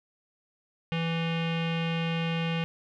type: tone with low-pass filter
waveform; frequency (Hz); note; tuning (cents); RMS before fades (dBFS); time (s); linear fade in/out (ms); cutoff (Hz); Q
square; 165.4; E3; +6; -29; 0.92-2.64; 0; 2800; 4.5
effects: none